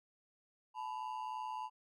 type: ring-modulated tone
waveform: triangle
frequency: 932.3 Hz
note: A#5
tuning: in tune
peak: -34 dBFS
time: 0.74-1.7 s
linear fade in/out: 50 ms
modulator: 61.6 Hz
effects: MP3 64 kbps